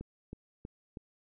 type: click train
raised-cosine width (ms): 3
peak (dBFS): -29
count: 4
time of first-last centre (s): 0.01-0.972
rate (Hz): 3.12
effects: none